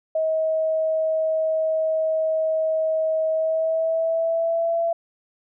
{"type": "tone with pitch glide", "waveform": "sine", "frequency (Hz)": [636, 671.9], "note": ["D#5", "E5"], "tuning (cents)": [38, 33], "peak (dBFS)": -19, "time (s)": [0.15, 4.93], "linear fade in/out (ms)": 5, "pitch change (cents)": 95, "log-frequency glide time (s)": [3.3, 4.8], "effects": []}